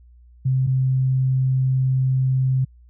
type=tone pair in turn; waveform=sine; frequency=130.81 / 130.81 Hz; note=C3 / C3; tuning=0 / 0 cents; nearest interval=unison; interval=0 cents; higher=neither; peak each=-16 dBFS; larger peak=neither; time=0.45-0.67 / 0.67-2.65 s; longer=second; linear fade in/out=10 ms; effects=added 60 Hz sine -46 dBFS peak until 2.89 s